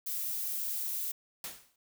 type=noise; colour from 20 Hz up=violet; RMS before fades=-35 dBFS; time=0.06-1.12 s; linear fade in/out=10 ms
type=noise with exponential decay; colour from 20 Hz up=white; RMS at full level=-37 dBFS; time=1.44-1.76 s; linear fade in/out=2 ms; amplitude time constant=69 ms
effects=none